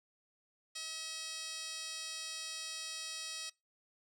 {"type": "tone with band-pass filter", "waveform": "10% pulse", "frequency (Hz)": 640, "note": "D#5", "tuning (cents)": 49, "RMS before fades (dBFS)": -43, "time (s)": [0.75, 3.5], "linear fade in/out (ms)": 10, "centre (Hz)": 6100, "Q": 6, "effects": ["noise-tail reverb RT60 0.2 s tail -22 dB re dry"]}